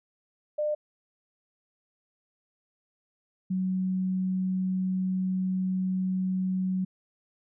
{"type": "tone pair in turn", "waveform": "sine", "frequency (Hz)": [601, 186.48], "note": ["D5", "F#3"], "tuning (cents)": [40, 14], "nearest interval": "octave + minor sixth", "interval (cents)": 2026, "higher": "first", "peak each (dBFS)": -25, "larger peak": "neither", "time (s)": [[0.58, 0.75], [3.5, 6.85]], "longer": "second", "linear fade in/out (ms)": 10, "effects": []}